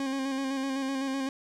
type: tone with vibrato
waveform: 40% pulse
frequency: 269.3 Hz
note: C#4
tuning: 50 cents flat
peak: -28 dBFS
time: 0-1.29 s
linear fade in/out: 2 ms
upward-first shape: square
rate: 7.9 Hz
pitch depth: 28 cents each way
effects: low-pass 8000 Hz 12 dB/octave + 11-bit